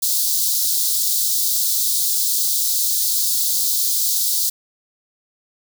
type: high-pass noise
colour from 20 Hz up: white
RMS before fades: -19 dBFS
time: 0.02-4.5 s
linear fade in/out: 10 ms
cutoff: 3800 Hz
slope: 48 dB/octave
effects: none